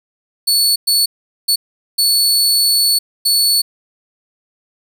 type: tone bursts at uneven times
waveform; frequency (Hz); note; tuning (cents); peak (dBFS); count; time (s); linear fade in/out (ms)
sawtooth; 4435; C#8; 0; -8; 5; 0.47-0.76 / 0.87-1.06 / 1.48-1.56 / 1.98-2.99 / 3.25-3.62; 10
effects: none